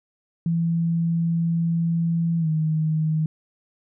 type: tone with pitch glide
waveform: sine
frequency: 167.1 to 156.81 Hz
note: E3 to D#3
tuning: +24 to +14 cents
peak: -19 dBFS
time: 0.46-3.26 s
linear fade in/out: 2 ms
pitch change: -110 cents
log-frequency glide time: 2.39-2.48 s
effects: none